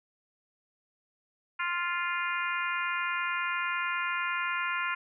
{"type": "harmonic tone", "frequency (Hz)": 349.2, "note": "F4", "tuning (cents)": 0, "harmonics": [3, 4, 5, 6, 7, 8], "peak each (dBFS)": [-34, -33, -37, -37, -37, -42], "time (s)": [1.59, 4.95], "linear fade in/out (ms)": 10, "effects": []}